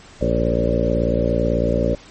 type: harmonic tone with a mistuned harmonic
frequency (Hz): 58.1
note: A#1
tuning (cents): -5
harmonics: 1 / 2 / 3 / 4 / 5 / 6 / 7 / 8 / 9 / 10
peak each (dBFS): -23 / -25 / -25 / -25 / -27 / -29 / -28 / -25 / -24 / -24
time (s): 0.21-1.95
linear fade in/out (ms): 5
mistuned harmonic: 9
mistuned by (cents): +28
effects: pink hiss -44 dBFS RMS until 2.1 s + MP3 32 kbps